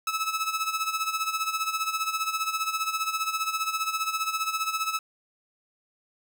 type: tone with tremolo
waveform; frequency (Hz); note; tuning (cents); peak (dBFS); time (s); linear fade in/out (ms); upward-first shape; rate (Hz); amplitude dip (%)
sawtooth; 1300; E6; -24; -20; 0.07-4.99; 2; sine; 15; 70
effects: none